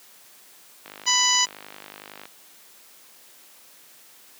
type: click train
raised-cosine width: 0.3 ms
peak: -23 dBFS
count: 72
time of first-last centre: 0.86-2.255 s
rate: 50.9 Hz
type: harmonic tone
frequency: 992 Hz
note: B5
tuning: 7 cents sharp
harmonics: 1 / 2 / 3 / 4 / 5 / 6 / 7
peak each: -26 / -27 / -24 / -29 / -25 / -24 / -24 dBFS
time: 1.06-1.46 s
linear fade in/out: 20 ms
effects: white hiss -51 dBFS RMS until 4.39 s + high-pass 200 Hz 12 dB/octave